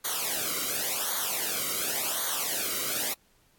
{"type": "noise with flanger", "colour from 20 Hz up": "white", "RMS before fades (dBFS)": -30, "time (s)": [0.04, 3.14], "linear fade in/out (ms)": 10, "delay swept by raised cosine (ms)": [0.38, 1.18], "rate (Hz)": 0.91, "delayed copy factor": -0.85, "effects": ["pink hiss -65 dBFS RMS until 3.58 s", "AAC 64 kbps"]}